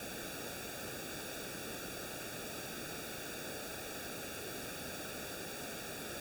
pink noise with comb filter, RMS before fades -44 dBFS, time 0-6.2 s, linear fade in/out 2 ms, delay 0.97 ms, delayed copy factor -0.95, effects none

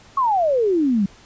sine exponential sweep, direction down, 1130 to 187.3 Hz, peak -15 dBFS, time 0.17-1.06 s, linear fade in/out 5 ms, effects pink hiss -48 dBFS RMS until 1.25 s + resampled to 16000 Hz

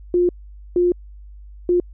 sine tone bursts at uneven times, 354 Hz, F4, 23 cents sharp, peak -13 dBFS, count 3, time 0.14-0.29 / 0.76-0.92 / 1.69-1.8 s, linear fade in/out 2 ms, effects added 50 Hz sine -37 dBFS peak until 1.93 s

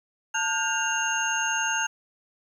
sine tone cluster, 891 / 1439 / 1590 / 2788 / 6460 Hz, A5 / F#6 / G6 / F7 / G#8, +22 / -49 / +24 / -4 / -49 cents, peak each -30 dBFS, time 0.34-1.87 s, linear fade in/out 10 ms, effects 9-bit

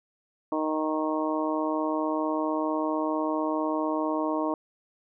harmonic tone, 155.56 Hz, D#3, in tune, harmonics 2 / 3 / 4 / 5 / 6 / 7, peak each -28 / -35 / -31 / -39 / -33 / -34 dBFS, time 0.52-4.54 s, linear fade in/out 2 ms, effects none

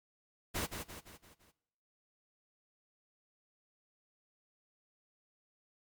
pink noise with echo, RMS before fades -36 dBFS, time 0.54-0.67 s, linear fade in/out 20 ms, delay 170 ms, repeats 5, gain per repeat -6 dB, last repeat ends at 1.52 s, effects noise-tail reverb RT60 0.9 s tail -20 dB re dry + MP3 96 kbps

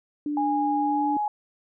sine tone, 294.5 Hz, D4, 5 cents sharp, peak -25 dBFS, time 0.26-1.17 s, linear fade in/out 2 ms
sine tone with pitch glide, 824 to 837.4 Hz, G#5 to G#5, -14 to +14 cents, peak -23 dBFS, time 0.37-1.28 s, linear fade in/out 2 ms, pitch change +28 cents, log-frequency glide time 0.79-1.05 s
effects none

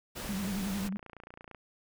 pink noise, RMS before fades -40 dBFS, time 0.15-0.89 s, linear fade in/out 20 ms
sine tone with vibrato, 196 Hz, G3, in tune, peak -32 dBFS, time 0.29-0.97 s, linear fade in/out 0 ms, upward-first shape sine, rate 11 Hz, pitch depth 95 cents each way
click train, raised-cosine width 0.5 ms, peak -32 dBFS, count 20, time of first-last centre 0.89-1.547 s, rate 28.9 Hz
effects none

